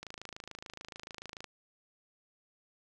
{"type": "click train", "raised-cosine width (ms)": 0.2, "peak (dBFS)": -26, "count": 39, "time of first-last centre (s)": [0.03, 1.443], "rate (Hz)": 26.9, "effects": []}